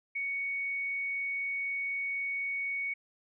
sine tone, 2229 Hz, C#7, 9 cents sharp, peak -31 dBFS, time 0.15-2.94 s, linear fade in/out 10 ms, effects none

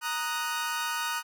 sawtooth chord, D# minor, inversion second, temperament equal, 932.3 / 1244.5 / 1480 Hz, A#5 / D#6 / F#6, 0 / 0 / 0 cents, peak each -30 dBFS, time 0.01-1.23 s, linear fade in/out 50 ms, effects none

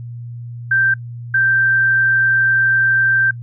sine tone pair in turn, 1568 / 1568 Hz, G6 / G6, 0 / 0 cents, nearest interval unison, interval 0 cents, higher neither, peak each -11 dBFS, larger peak neither, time 0.71-0.94 / 1.34-3.31 s, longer second, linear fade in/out 5 ms, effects noise-tail reverb RT60 0.1 s tail -24 dB re dry + added 119 Hz sine -27 dBFS peak until 3.42 s

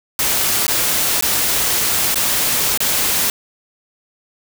white noise with dropouts, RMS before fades -17 dBFS, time 0.19-3.3 s, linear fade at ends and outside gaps 1 ms, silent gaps 0.667-0.68 / 1.21-1.224 / 2.144-2.157 / 2.775-2.804 s, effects none

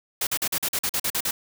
white noise bursts, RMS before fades -25 dBFS, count 11, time 0.21-1.31 s, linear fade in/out 5 ms, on 60 ms, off 44 ms, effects none

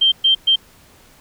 sine tone bursts at uneven times, 3147 Hz, G7, 6 cents sharp, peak -10 dBFS, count 3, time 0.01-0.12 / 0.24-0.35 / 0.47-0.56 s, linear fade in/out 10 ms, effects pink hiss -49 dBFS RMS until 1.2 s

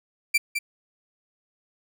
40% pulse tone with echo, 2349 Hz, D7, in tune, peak -16 dBFS, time 0.34-0.38 s, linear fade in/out 10 ms, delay 210 ms, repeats 1, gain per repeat -7 dB, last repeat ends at 0.59 s, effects none

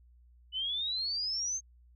sine exponential sweep, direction up, 2960 to 6440 Hz, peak -31 dBFS, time 0.52-1.61 s, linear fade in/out 50 ms, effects added 60 Hz sine -57 dBFS peak until 1.95 s

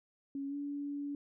sine tone with pitch glide, 277.2 to 286.1 Hz, C#4 to D4, 0 to -45 cents, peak -36 dBFS, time 0.35-1.15 s, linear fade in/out 2 ms, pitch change +55 cents, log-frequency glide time 0.48-0.55 s, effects none

